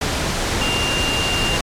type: tone in noise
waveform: sine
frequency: 2794 Hz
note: F7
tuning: in tune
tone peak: -21 dBFS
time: 0.61-1.57 s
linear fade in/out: 5 ms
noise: pink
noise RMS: -21 dBFS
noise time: 0.01-1.61 s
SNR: -3 dB
effects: low-pass 8000 Hz 12 dB/octave + AAC 64 kbps